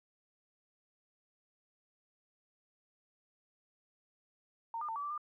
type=tone with pitch steps; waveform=sine; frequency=916 / 1207 / 899 / 1148 / 1168 / 1203 Hz; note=A#5 / D6 / A5 / D6 / D6 / D6; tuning=-31 / +47 / +37 / -40 / -10 / +41 cents; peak=-36 dBFS; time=4.74-5.178 s; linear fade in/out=2 ms; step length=73 ms; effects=13-bit